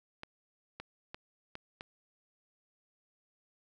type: clicks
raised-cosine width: 0.3 ms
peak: -26 dBFS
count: 5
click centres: 0.234 / 0.8 / 1.145 / 1.554 / 1.809 s
effects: none